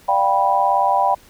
sine chord, G dominant seventh, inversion second, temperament just, 588 / 705.6 / 784 / 980 Hz, D5 / F5 / G5 / B5, +2 / +18 / 0 / -14 cents, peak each -23 / -22 / -17 / -18 dBFS, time 0.08-1.15 s, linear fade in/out 10 ms, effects pink hiss -49 dBFS RMS until 1.29 s

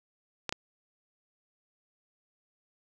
clicks, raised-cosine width 0.2 ms, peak -14 dBFS, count 2, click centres 0.493 / 0.525 s, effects none

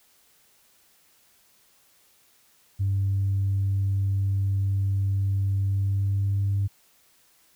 sine tone with pitch glide, 98 to 99.37 Hz, G2 to G2, 0 to +24 cents, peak -20 dBFS, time 2.79-6.68 s, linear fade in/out 20 ms, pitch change +24 cents, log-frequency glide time 5.68-6.38 s, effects tanh soft clip ceiling -18 dBFS + white hiss -61 dBFS RMS until 7.55 s

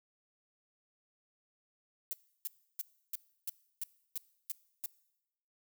violet noise bursts, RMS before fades -37 dBFS, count 9, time 2.11-4.859 s, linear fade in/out 0 ms, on 21 ms, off 320 ms, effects noise-tail reverb RT60 0.9 s tail -21 dB re dry

